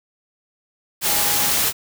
sine tone in noise, 823 Hz, G#5, 16 cents flat, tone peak -30 dBFS, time 1.05-1.53 s, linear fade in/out 50 ms, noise white, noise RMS -19 dBFS, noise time 1.01-1.73 s, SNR -14 dB, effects none

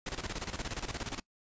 pink noise with tremolo, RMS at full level -36 dBFS, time 0.06-1.2 s, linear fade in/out 5 ms, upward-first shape square, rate 17 Hz, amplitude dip 75%, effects noise-tail reverb RT60 0.1 s tail -24 dB re dry + resampled to 16000 Hz

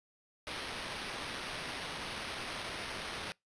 white noise with sample-and-hold, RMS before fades -41 dBFS, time 0.47-3.32 s, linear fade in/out 0 ms, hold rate 7350 Hz, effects noise-tail reverb RT60 0.2 s tail -26 dB re dry + resampled to 22050 Hz

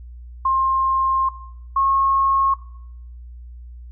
sine tone pair in turn, 1062 / 1086.8 Hz, C6 / C#6, +25 / -35 cents, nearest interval unison, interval 40 cents, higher second, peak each -15 dBFS, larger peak neither, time 0.45-1.29 / 1.76-2.54 s, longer first, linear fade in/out 5 ms, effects noise-tail reverb RT60 0.7 s tail -17 dB re dry + added 60 Hz sine -35 dBFS peak until 3.91 s

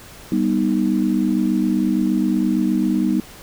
sine chord, G augmented, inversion none, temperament equal with one note detuned, 196 / 244.4 / 311.1 Hz, G3 / B3 / D#4, 0 / -18 / 0 cents, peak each -20 dBFS, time 0.32-3.2 s, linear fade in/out 2 ms, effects pink hiss -41 dBFS RMS until 3.42 s

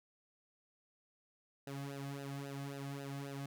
sawtooth tone with flanger, 139.3 Hz, C#3, 9 cents sharp, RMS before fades -44 dBFS, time 1.67-3.46 s, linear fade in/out 2 ms, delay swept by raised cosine 0.89 to 2.19 ms, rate 3.7 Hz, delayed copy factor -0.85, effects none

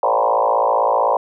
sine tone with frequency modulation, 759 Hz, F#5, 44 cents sharp, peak -13 dBFS, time 0.03-1.17 s, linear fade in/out 2 ms, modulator 55.7 Hz, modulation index 4.8, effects none

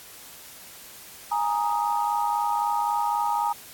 sine chord, Ab suspended second, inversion none, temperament just, 830.6 / 934.4 / 1245.9 Hz, Ab5 / Bb5 / Eb6, 0 / +4 / +2 cents, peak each -26 / -25 / -30 dBFS, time 1.31-3.53 s, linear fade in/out 10 ms, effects white hiss -45 dBFS RMS until 3.73 s + AAC 64 kbps

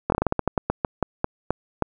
slowing click train, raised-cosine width 1 ms, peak -6 dBFS, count 16, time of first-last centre 0.1-1.823 s, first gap 22 ms, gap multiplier 1.21, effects none

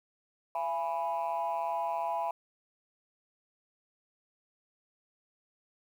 sine chord, E major, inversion none, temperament equal with one note detuned, 676.2 / 830.6 / 987.8 Hz, E5 / G#5 / B5, +44 / 0 / 0 cents, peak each -33 dBFS, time 0.55-2.31 s, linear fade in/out 2 ms, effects tanh soft clip ceiling -25 dBFS + 10-bit

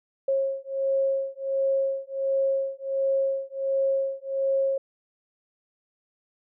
sine beating tone pair, 541 / 542.4 Hz, C#5 / C#5, -42 / -38 cents, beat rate 1.4 Hz, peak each -26 dBFS, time 0.28-4.78 s, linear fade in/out 5 ms, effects none

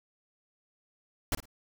pink noise with echo, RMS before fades -28 dBFS, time 1.32-1.35 s, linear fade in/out 2 ms, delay 53 ms, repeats 2, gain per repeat -14 dB, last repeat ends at 1.456 s, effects none

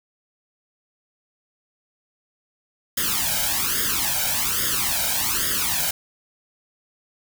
white noise with flanger, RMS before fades -23 dBFS, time 2.97-5.91 s, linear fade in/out 5 ms, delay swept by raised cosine 0.59 to 1.32 ms, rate 1.2 Hz, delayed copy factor +0.9, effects none

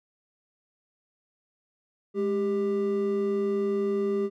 triangle tone pair together, 207.9 / 396.2 Hz, G#3 / G4, +2 / +18 cents, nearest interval major seventh, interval 1116 cents, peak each -28 / -23 dBFS, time 2.14-4.3 s, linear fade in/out 50 ms, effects none

